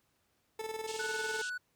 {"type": "tone with tremolo", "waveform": "30% pulse", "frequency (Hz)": 440, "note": "A4", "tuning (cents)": 0, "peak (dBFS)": -33, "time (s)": [0.59, 1.42], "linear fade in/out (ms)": 5, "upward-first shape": "square", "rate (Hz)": 20, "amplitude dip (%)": 55}
{"type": "band-pass noise", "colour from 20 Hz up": "pink", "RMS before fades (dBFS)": -45, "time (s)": [0.87, 1.5], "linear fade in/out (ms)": 10, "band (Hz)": [2600, 9100], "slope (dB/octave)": 96}
{"type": "tone", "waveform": "triangle", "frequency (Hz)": 1480, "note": "F#6", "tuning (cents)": 0, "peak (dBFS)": -34, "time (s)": [0.99, 1.58], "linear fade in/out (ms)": 10}
{"effects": ["pink hiss -75 dBFS RMS until 1.75 s", "high-pass 60 Hz 12 dB/octave"]}